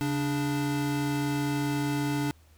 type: tone pair together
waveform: square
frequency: 138.59 / 292 Hz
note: C#3 / D4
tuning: 0 / -10 cents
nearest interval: octave + minor second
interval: 1290 cents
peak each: -31 / -29 dBFS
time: 0.01-2.31 s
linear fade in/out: 0 ms
effects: added 78 Hz sine -55 dBFS peak until 2.57 s + pink hiss -63 dBFS RMS until 2.57 s